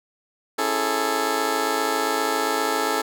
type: chord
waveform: 15% pulse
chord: A major seventh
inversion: first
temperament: just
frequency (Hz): 275 / 330 / 412.5 / 440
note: C#4 / E4 / G#4 / A4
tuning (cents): -14 / +2 / -12 / 0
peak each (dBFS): -23 / -23 / -23 / -18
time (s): 0.58-3.02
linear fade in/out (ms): 10
effects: none